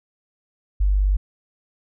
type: tone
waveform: sine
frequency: 49 Hz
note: G1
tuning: in tune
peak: -15 dBFS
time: 0.8-1.17 s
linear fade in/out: 10 ms
effects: none